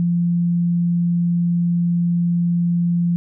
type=tone; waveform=sine; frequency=172.6 Hz; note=F3; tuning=20 cents flat; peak=-15 dBFS; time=0-3.16 s; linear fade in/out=0 ms; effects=none